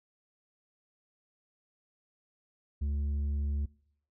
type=tone with tanh clipping; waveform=sine; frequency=72 Hz; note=D2; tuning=34 cents flat; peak=-30 dBFS; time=2.81-3.66 s; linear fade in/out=10 ms; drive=6 dB; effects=noise-tail reverb RT60 0.7 s tail -24 dB re dry